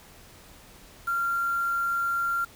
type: tone with quantisation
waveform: sine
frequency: 1382 Hz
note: F6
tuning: 19 cents flat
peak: -24 dBFS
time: 1.07-2.45 s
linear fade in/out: 10 ms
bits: 7
effects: pink hiss -51 dBFS RMS until 2.55 s